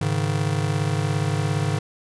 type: chord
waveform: square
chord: Ab suspended fourth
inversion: none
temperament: just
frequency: 103.83 / 138.43 / 155.74 Hz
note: Ab2 / Db3 / Eb3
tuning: 0 / -2 / +2 cents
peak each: -26 dBFS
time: 0.01-1.79 s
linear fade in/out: 5 ms
effects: resampled to 24000 Hz